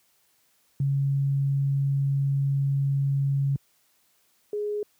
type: tone pair in turn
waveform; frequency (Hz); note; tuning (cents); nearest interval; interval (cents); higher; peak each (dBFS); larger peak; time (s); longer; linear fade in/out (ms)
sine; 138.59 / 416.5; C#3 / G#4; 0 / +5; octave + perfect fifth; 1905; second; -21 / -26; first; 0.8-3.56 / 4.53-4.83; first; 2
effects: white hiss -66 dBFS RMS until 4.99 s + high-pass 60 Hz 12 dB/octave